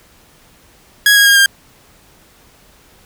sawtooth tone with pitch steps, 1661.2 / 1641.2 / 1621.4 / 1601.8 Hz, G#6 / G#6 / G#6 / G6, 0 / -21 / -42 / +37 cents, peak -3 dBFS, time 1.06-1.46 s, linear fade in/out 2 ms, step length 100 ms, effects pink hiss -48 dBFS RMS until 3.05 s

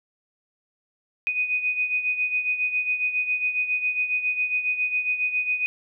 sine beating tone pair, 2489 / 2496.3 Hz, D#7 / D#7, 0 / +5 cents, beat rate 7.3 Hz, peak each -23 / -29 dBFS, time 1.27-5.66 s, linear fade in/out 0 ms, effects none

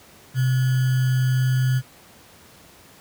sine tone with sample-and-hold, 128.5 Hz, C3, 31 cents flat, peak -16 dBFS, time 0.34-1.82 s, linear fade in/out 50 ms, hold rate 1575 Hz, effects pink hiss -49 dBFS RMS until 3 s + high-pass 80 Hz 12 dB/octave

